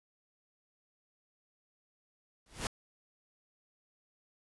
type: noise with exponential growth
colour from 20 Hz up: pink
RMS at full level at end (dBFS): -30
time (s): 2.46-2.67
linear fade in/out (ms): 2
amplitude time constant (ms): 45
effects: resampled to 24000 Hz